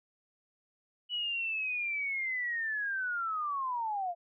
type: linear sweep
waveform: sine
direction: down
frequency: 2960 to 674 Hz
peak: -31 dBFS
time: 1.09-4.15 s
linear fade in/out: 50 ms
effects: none